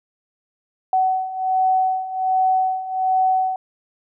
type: beating tone pair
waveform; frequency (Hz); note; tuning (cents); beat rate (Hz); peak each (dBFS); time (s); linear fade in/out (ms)
sine; 751 / 752.3; F#5 / F#5; +26 / +29; 1.3; -22 / -18; 0.93-3.56; 2
effects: none